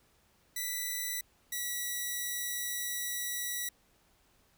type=tone pair in turn; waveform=5% pulse; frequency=1975.5 / 1941.6 Hz; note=B6 / B6; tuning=0 / -30 cents; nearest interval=unison; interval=30 cents; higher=first; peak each=-23 dBFS; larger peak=neither; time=0.56-1.21 / 1.52-3.69 s; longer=second; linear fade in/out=5 ms; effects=pink hiss -68 dBFS RMS until 4.57 s